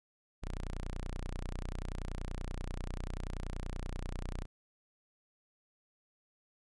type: tone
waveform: sawtooth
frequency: 30.37 Hz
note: B0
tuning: 28 cents flat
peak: -33 dBFS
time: 0.42-4.46 s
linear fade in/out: 20 ms
effects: resampled to 24000 Hz